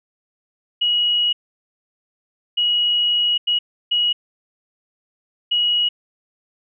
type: tone bursts at uneven times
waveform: sine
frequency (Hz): 2906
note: F#7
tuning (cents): -32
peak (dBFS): -15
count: 5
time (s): 0.81-1.33 / 2.57-3.38 / 3.47-3.59 / 3.91-4.13 / 5.51-5.89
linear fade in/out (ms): 10
effects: none